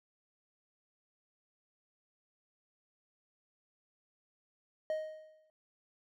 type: tone with exponential decay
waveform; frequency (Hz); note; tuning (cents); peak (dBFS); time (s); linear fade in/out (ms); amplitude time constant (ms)
triangle; 624; D#5; +5; -28; 4.9-5.5; 1; 130
effects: none